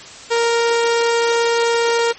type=tone; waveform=sawtooth; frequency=466.2 Hz; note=A#4; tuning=in tune; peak=-10 dBFS; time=0.3-2.13 s; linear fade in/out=20 ms; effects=white hiss -37 dBFS RMS until 2.18 s + MP3 32 kbps